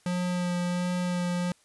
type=tone with vibrato; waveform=square; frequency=178 Hz; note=F3; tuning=33 cents sharp; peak=-27 dBFS; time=0.06-1.52 s; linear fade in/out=2 ms; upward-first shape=sine; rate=1.4 Hz; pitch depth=13 cents each way; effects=white hiss -63 dBFS RMS until 1.64 s + resampled to 24000 Hz